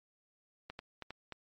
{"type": "clicks", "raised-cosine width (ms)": 0.3, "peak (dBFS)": -27, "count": 5, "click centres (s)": [0.7, 0.791, 1.023, 1.106, 1.323], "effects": ["MP3 48 kbps"]}